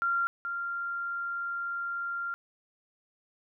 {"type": "tone pair in turn", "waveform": "sine", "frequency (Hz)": [1383, 1388.3], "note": ["F6", "F6"], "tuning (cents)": [-17, -11], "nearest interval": "unison", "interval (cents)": 6, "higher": "second", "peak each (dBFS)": [-25, -31], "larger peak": "first", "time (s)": [[0.02, 0.27], [0.45, 2.34]], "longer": "second", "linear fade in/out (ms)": 0, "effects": []}